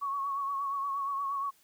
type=tone with vibrato; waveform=sine; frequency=1111 Hz; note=C#6; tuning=4 cents sharp; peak=-30 dBFS; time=0.01-1.51 s; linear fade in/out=20 ms; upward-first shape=triangle; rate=8.5 Hz; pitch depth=49 cents each way; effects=white hiss -65 dBFS RMS until 1.63 s